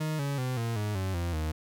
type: tone with pitch steps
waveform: 40% pulse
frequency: 155.4 / 140.87 / 127.69 / 115.75 / 104.92 / 95.11 / 86.21 / 78.15 Hz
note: D#3 / C#3 / C3 / A#2 / G#2 / F#2 / F2 / D#2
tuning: -2 / +28 / -42 / -12 / +18 / +48 / -22 / +8 cents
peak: -28 dBFS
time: 0-1.52 s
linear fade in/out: 10 ms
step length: 190 ms
effects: none